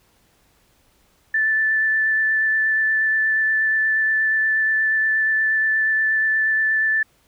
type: tone with vibrato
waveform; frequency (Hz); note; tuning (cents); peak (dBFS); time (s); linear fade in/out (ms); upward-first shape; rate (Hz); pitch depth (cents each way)
sine; 1757; A6; -3; -16; 1.34-7.03; 5; sine; 8.4; 10
effects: pink hiss -60 dBFS RMS until 7.27 s